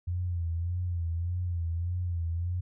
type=tone with vibrato; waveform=sine; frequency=86.4 Hz; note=F2; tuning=18 cents flat; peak=-28 dBFS; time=0.07-2.61 s; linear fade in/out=10 ms; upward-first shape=sine; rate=1.7 Hz; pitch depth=67 cents each way; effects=none